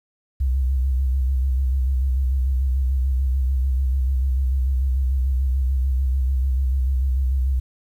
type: tone with vibrato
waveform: sine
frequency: 65.3 Hz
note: C2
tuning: 3 cents flat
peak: -17 dBFS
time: 0.4-7.6 s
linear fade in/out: 10 ms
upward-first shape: square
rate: 6.8 Hz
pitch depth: 54 cents each way
effects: 9-bit